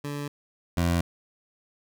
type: tone pair in turn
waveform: 20% pulse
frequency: 144.5 / 85.92 Hz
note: D3 / F2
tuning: -28 / -28 cents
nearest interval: major sixth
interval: 900 cents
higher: first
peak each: -26 / -17 dBFS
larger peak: second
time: 0.04-0.28 / 0.77-1.01 s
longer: neither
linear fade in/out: 5 ms
effects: none